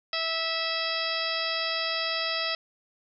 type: harmonic tone with a mistuned harmonic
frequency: 654 Hz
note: E5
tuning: 14 cents flat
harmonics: 1 / 2 / 3 / 4 / 5 / 6 / 7 / 8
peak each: -35 / -35 / -35 / -35 / -35 / -35 / -35 / -35 dBFS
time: 0.13-2.55 s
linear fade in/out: 2 ms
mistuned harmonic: 7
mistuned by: +61 cents
effects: none